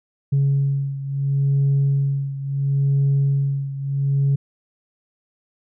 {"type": "beating tone pair", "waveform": "sine", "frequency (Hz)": [138.6, 139.33], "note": ["C#3", "C#3"], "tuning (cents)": [0, 9], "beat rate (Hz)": 0.73, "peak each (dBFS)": [-17, -21], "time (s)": [0.32, 4.36], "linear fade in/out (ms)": 10, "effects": ["tanh soft clip ceiling -12 dBFS"]}